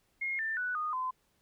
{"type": "tone with pitch steps", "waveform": "sine", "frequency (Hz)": [2145, 1783, 1482.1, 1232, 1024.1], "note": ["C7", "A6", "F#6", "D#6", "C6"], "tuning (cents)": [42, 22, 2, -17, -37], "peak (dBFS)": -31, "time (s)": [0.21, 1.11], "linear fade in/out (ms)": 10, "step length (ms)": 180, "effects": ["pink hiss -73 dBFS RMS until 1.41 s"]}